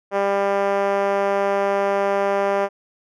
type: tone with band-pass filter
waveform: 5% pulse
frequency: 198.7 Hz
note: G3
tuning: 24 cents sharp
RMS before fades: -20 dBFS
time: 0.11-2.69 s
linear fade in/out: 50 ms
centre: 540 Hz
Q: 1.8
effects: none